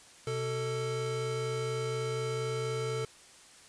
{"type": "tone pair together", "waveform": "square", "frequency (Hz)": [126.5, 443.7], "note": ["B2", "A4"], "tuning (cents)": [42, 14], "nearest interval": "octave + minor seventh", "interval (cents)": 2172, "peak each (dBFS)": [-36, -34], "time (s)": [0.27, 3.05], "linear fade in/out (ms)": 2, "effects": ["white hiss -55 dBFS RMS until 3.68 s", "resampled to 22050 Hz"]}